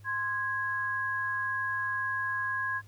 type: tone pair together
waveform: sine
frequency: 1046.5 / 1655.4 Hz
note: C6 / G#6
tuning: 0 / -6 cents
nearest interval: minor sixth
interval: 794 cents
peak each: -34 / -30 dBFS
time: 0.04-2.82 s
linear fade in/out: 50 ms
effects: added 102 Hz sine -49 dBFS peak until 2.87 s + pink hiss -63 dBFS RMS until 2.87 s